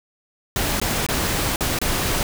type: noise with dropouts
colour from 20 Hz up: pink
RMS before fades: -22 dBFS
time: 0.56-2.23 s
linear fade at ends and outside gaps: 1 ms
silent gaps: 0.8-0.815 / 1.065-1.087 / 1.56-1.607 / 1.788-1.815 s
effects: none